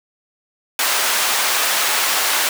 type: high-pass noise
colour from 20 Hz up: pink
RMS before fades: -18 dBFS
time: 0.79-2.49 s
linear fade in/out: 2 ms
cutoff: 900 Hz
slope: 12 dB/octave
effects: none